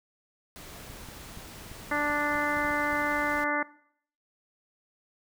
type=noise; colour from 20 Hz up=pink; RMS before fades=-45 dBFS; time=0.56-3.44 s; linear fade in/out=0 ms
type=clicks; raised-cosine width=5 ms; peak=-32 dBFS; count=10; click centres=0.901 / 1.087 / 1.374 / 1.715 / 2.1 / 2.355 / 2.57 / 2.649 / 2.709 / 2.93 s
type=harmonic tone; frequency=293.7 Hz; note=D4; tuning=in tune; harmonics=1 / 2 / 3 / 4 / 5 / 6 / 7; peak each=-33 / -33 / -33 / -33 / -33 / -33 / -33 dBFS; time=1.91-3.63 s; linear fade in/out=5 ms
effects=noise-tail reverb RT60 0.6 s tail -19 dB re dry